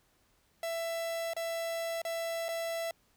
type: tone with dropouts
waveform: 45% pulse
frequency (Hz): 665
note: E5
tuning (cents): +15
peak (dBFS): -33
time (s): 0.63-2.91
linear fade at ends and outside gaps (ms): 2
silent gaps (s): 1.335-1.365 / 2.018-2.05 / 2.484-2.488
effects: pink hiss -70 dBFS RMS until 3.16 s

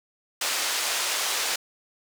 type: band-pass noise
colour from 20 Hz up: white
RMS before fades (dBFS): -27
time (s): 0.41-1.56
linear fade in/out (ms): 5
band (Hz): 550 to 7100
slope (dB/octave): 12
effects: none

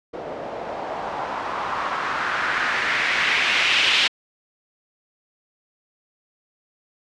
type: noise with low-pass filter sweep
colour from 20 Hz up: blue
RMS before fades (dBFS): -23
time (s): 0.13-4.08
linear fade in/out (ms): 10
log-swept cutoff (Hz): 530 to 3100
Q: 2.2
effects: low-pass 6000 Hz 12 dB/octave

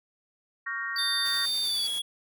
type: chord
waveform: sine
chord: G half-diminished seventh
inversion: second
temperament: equal with one note detuned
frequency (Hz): 1121 / 1396.9 / 1568 / 1864.7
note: Db6 / F6 / G6 / Bb6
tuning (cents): +19 / 0 / 0 / 0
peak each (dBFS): -38 / -38 / -38 / -32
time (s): 0.66-1.46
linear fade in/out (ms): 10
type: tone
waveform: triangle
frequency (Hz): 4606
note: D8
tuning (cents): -34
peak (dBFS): -28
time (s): 0.96-1.87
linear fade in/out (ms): 2
type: tone with pitch glide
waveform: square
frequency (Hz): 3600 to 3340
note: A7 to G#7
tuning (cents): +39 to +9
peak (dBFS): -29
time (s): 0.98-2.02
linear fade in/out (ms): 10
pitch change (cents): -130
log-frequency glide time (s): 1.64-1.89
type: noise with tremolo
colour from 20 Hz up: white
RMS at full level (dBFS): -42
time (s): 1.24-2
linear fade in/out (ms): 20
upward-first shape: sine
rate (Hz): 10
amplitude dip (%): 25
effects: none

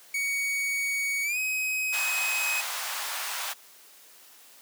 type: tone with pitch glide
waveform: 45% pulse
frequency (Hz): 2241 to 2530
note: C#7 to D#7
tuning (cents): +18 to +28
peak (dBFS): -26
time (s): 0.14-2.61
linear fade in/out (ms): 5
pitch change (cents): +210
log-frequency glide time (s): 1.23-1.38
type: high-pass noise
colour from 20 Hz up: pink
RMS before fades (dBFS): -33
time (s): 1.92-3.54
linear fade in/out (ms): 20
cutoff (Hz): 810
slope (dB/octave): 24
effects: white hiss -53 dBFS RMS until 4.61 s + high-pass 300 Hz 12 dB/octave

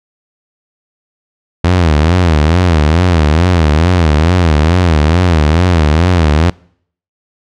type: tone with vibrato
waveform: sawtooth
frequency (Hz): 82.41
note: E2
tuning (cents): 0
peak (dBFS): -3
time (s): 1.64-6.5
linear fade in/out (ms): 5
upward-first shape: sine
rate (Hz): 2.3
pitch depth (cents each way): 180
effects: noise-tail reverb RT60 0.6 s tail -25 dB re dry + low-pass 5000 Hz 12 dB/octave

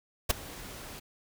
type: noise with ADSR envelope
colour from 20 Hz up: pink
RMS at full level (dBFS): -21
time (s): 0.29-1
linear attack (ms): 16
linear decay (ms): 10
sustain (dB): -23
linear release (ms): 14
effects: none

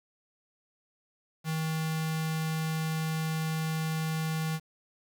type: tone with notch filter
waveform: square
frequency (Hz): 159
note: D#3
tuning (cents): +38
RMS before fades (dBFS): -31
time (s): 1.44-4.6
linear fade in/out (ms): 50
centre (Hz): 360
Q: 0.56
effects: 9-bit

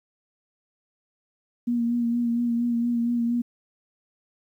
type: tone with vibrato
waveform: sine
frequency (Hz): 236.8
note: A#3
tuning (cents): +27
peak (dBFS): -21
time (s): 1.67-3.42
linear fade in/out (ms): 10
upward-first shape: sine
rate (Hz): 4.3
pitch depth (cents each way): 27
effects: 10-bit

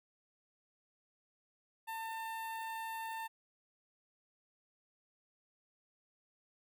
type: tone with notch filter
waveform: sawtooth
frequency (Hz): 898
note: A5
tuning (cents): +35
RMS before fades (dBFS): -42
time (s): 1.87-3.28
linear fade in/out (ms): 20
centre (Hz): 5700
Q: 0.74
effects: none

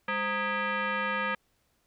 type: tone with frequency modulation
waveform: sine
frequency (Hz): 203.5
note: G#3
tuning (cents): -35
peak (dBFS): -27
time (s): 0.08-1.35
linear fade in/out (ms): 5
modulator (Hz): 724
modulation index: 3
effects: pink hiss -72 dBFS RMS until 1.86 s

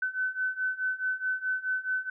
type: beating tone pair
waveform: sine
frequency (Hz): 1513 / 1517.7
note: F#6 / F#6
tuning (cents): +38 / +44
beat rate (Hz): 4.7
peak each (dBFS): -32 / -30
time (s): 0.02-2.1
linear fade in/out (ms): 5
effects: none

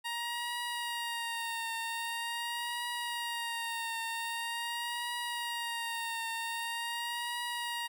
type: tone with vibrato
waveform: 15% pulse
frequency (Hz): 936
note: A#5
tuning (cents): +7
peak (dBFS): -28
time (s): 0.04-7.88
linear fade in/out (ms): 20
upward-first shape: triangle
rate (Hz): 0.44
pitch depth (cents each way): 45
effects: none

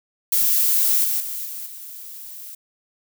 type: noise with level steps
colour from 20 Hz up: violet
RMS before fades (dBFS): -18 / -22 / -29 / -32 / -37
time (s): 0.32-2.55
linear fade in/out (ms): 5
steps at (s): 1.04 / 1.2 / 1.45 / 1.66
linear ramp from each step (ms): 5
effects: none

